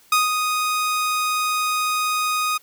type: tone with ADSR envelope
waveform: sawtooth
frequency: 1244.5 Hz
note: D#6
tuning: in tune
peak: -10 dBFS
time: 0.12-2.58 s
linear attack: 4 ms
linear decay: 160 ms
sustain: -6 dB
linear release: 13 ms
effects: white hiss -54 dBFS RMS until 2.62 s